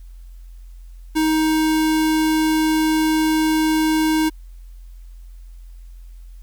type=tone; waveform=square; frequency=314 Hz; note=D#4; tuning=16 cents sharp; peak=-16 dBFS; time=1.15-4.3 s; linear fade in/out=20 ms; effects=added 43 Hz sine -36 dBFS peak until 6.42 s + white hiss -61 dBFS RMS until 6.42 s